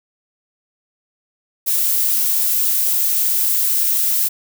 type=noise; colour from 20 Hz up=violet; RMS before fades=-17 dBFS; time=1.66-4.29 s; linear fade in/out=20 ms; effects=none